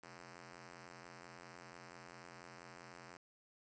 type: ring-modulated tone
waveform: 5% pulse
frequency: 174.61 Hz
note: F3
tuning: in tune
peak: -39 dBFS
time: 0.03-3.17 s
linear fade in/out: 0 ms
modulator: 42.2 Hz
effects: resampled to 16000 Hz + 11-bit